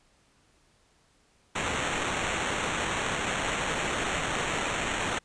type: noise with sample-and-hold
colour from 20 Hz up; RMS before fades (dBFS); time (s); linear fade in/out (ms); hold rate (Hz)
blue; -30; 1.55-5.19; 10; 4900
effects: pink hiss -65 dBFS RMS until 5.24 s + resampled to 22050 Hz